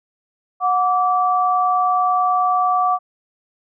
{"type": "tone pair together", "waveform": "sine", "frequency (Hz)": [730.8, 1160], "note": ["F#5", "D6"], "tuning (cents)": [-22, -22], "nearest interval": "minor sixth", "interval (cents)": 800, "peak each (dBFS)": -17, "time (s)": [0.6, 2.99], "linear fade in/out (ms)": 50, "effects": []}